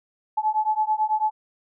sine beating tone pair, 857 / 866.1 Hz, A5 / A5, -46 / -28 cents, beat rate 9.1 Hz, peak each -23 dBFS, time 0.37-1.31 s, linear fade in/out 10 ms, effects none

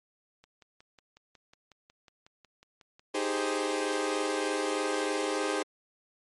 click train, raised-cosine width 0.2 ms, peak -37 dBFS, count 15, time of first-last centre 0.44-2.995 s, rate 5.48 Hz
sawtooth chord, Ab major seventh, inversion second, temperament equal, 311.1 / 392 / 415.3 / 523.3 Hz, Eb4 / G4 / Ab4 / C5, 0 / 0 / 0 / 0 cents, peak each -30 dBFS, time 3.14-5.63 s, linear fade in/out 10 ms
effects MP3 48 kbps

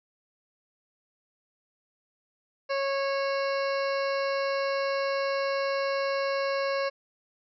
harmonic tone with a mistuned harmonic, 550 Hz, C#5, 14 cents flat, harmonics 1 / 2 / 3 / 4 / 5 / 7 / 8 / 9 / 10, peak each -27 / -33 / -37 / -39 / -41 / -44 / -45 / -46 / -47 dBFS, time 2.69-6.9 s, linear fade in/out 20 ms, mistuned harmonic 7, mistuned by +78 cents, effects none

